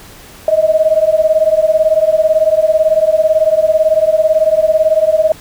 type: beating tone pair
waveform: sine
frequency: 621 / 639 Hz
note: D#5 / D#5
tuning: -3 / +46 cents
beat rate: 18 Hz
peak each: -11 dBFS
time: 0.48-5.32 s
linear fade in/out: 2 ms
effects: pink hiss -37 dBFS RMS until 5.4 s